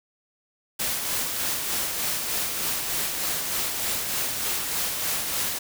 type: noise with tremolo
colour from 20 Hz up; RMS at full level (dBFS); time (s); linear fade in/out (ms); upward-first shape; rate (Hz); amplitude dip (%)
white; -26; 0.79-5.59; 10; sine; 3.3; 35
effects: none